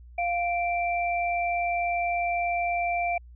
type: tone pair together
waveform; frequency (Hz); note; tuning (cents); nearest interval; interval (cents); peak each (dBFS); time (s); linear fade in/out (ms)
sine; 698.5 / 2349; F5 / D7; 0 / 0; octave + major sixth; 2100; -25 / -30; 0.18-3.18; 5
effects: added 60 Hz sine -45 dBFS peak until 3.35 s